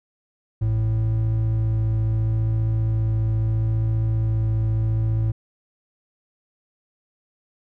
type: tone pair together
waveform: triangle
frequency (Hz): 55.19 / 110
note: A1 / A2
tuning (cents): +6 / 0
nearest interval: octave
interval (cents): 1194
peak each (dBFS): -25 / -17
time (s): 0.61-5.32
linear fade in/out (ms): 10
effects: none